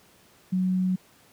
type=tone; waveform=sine; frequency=185 Hz; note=F#3; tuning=in tune; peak=-21 dBFS; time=0.52-0.96 s; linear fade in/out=10 ms; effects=pink hiss -57 dBFS RMS until 1.32 s + high-pass 100 Hz 12 dB/octave